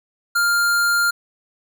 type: tone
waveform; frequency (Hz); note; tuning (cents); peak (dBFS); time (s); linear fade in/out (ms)
square; 1400; F6; +4; -16; 0.35-1.11; 10
effects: none